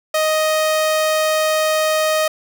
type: tone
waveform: sawtooth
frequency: 624 Hz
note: D#5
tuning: 5 cents sharp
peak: -11 dBFS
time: 0.14-2.28 s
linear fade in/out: 5 ms
effects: none